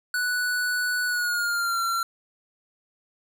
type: tone with pitch glide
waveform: square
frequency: 1480 to 1365 Hz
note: F#6 to F6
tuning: 0 to -40 cents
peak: -24 dBFS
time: 0.14-2.03 s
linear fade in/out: 2 ms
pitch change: -140 cents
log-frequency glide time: 1.06-1.81 s
effects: none